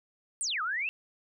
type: exponential two-way sweep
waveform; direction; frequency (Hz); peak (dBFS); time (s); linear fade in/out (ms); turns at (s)
sine; down then up; 9320 to 1210 to 2762; -29; 0.41-0.89; 0; 0.62
effects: none